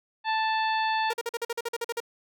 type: harmonic tone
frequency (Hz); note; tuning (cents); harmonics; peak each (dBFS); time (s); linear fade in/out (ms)
880; A5; 0; 1 / 2 / 3 / 4 / 5; -25 / -31 / -35 / -37 / -39; 0.24-1.14; 50
type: tone bursts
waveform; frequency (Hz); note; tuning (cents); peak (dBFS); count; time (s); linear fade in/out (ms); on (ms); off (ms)
sawtooth; 468.1; A#4; +7; -24; 12; 1.1-2.003; 5; 34; 45
effects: none